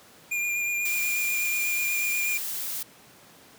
square tone with vibrato, 2410 Hz, D7, 44 cents sharp, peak -26 dBFS, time 0.31-2.38 s, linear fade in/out 10 ms, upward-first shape sine, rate 8.2 Hz, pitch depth 18 cents each way
blue noise, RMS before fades -32 dBFS, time 0.85-2.83 s, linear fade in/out 5 ms
effects pink hiss -52 dBFS RMS until 3.58 s + high-pass 150 Hz 12 dB/octave

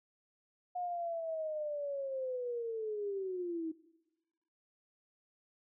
sine linear sweep, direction down, 723 to 315.6 Hz, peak -35 dBFS, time 0.75-3.72 s, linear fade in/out 10 ms, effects noise-tail reverb RT60 1.0 s tail -19 dB re dry

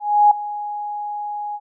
sine tone with ADSR envelope, 830.6 Hz, G#5, in tune, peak -7 dBFS, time 0-1.6 s, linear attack 310 ms, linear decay 5 ms, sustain -17 dB, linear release 51 ms, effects none

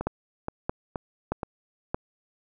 two click trains, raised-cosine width 1 ms, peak -16 / -12 dBFS, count 4 / 4, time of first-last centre 0.01-1.432 / 0.07-1.945 s, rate 2.11 / 1.6 Hz, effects none

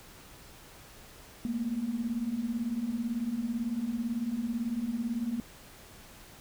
sine beating tone pair, 220 / 238 Hz, A3 / A#3, 0 / +36 cents, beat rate 18 Hz, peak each -35 / -31 dBFS, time 1.45-5.4 s, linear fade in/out 0 ms, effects pink hiss -52 dBFS RMS until 6.4 s

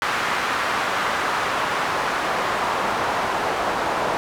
pink noise with band-pass filter sweep, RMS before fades -23 dBFS, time 0.02-4.17 s, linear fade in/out 0 ms, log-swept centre 1400 to 850 Hz, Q 1.2, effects none

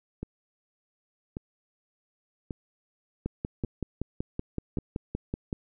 two click trains, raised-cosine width 3 ms, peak -21 / -17 dBFS, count 5 / 13, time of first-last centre 0.23-4.786 / 3.26-5.528 s, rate 0.878 / 5.29 Hz, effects none

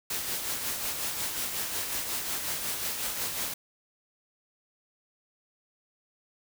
white noise with tremolo, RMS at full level -31 dBFS, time 0.1-3.54 s, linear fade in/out 5 ms, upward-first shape sine, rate 5.5 Hz, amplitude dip 40%, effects none

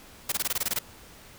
white noise bursts, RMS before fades -27 dBFS, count 10, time 0.29-0.789 s, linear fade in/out 5 ms, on 31 ms, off 21 ms, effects pink hiss -50 dBFS RMS until 1.38 s

